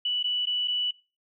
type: tone with dropouts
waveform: sine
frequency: 2960 Hz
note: F#7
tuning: in tune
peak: -24 dBFS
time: 0.05-0.91 s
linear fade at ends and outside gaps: 5 ms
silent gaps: 0.229-0.241 / 0.456-0.469 / 0.676-0.68 s
effects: noise-tail reverb RT60 0.3 s tail -20 dB re dry